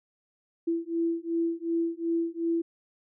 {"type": "beating tone pair", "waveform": "sine", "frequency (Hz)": [332.6, 335.3], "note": ["E4", "E4"], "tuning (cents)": [16, 30], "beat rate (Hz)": 2.7, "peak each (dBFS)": -29, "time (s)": [0.67, 2.62], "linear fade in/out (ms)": 10, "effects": []}